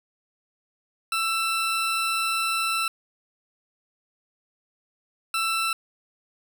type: tone pair in turn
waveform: 20% pulse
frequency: 1333 / 1333 Hz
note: E6 / E6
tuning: +19 / +19 cents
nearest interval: unison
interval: 0 cents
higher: neither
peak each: -18 dBFS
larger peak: neither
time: 1.12-2.88 / 5.34-5.73 s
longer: first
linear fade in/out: 2 ms
effects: none